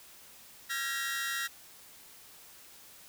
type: tone cluster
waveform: sawtooth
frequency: 1371 / 1590 / 1664 / 1896 Hz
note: F6 / G6 / G#6 / A#6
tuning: -32 / +24 / +3 / +29 cents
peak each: -35 / -39 / -38 / -31 dBFS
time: 0.69-1.48 s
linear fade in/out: 20 ms
effects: white hiss -54 dBFS RMS until 3.08 s